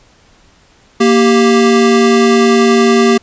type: tone pair together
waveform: square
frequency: 233.1 / 392 Hz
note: A#3 / G4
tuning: 0 / 0 cents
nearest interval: major sixth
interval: 900 cents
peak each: -10 dBFS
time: 1-3.18 s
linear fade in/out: 10 ms
effects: pink hiss -48 dBFS RMS until 3.22 s + resampled to 16000 Hz